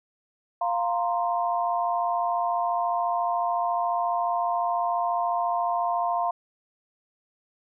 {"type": "chord", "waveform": "sine", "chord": "F suspended fourth", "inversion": "none", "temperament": "equal", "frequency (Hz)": [698.5, 932.3, 1046.5], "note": ["F5", "Bb5", "C6"], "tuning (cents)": [0, 0, 0], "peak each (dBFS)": [-25, -29, -29], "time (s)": [0.61, 6.31], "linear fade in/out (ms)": 5, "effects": []}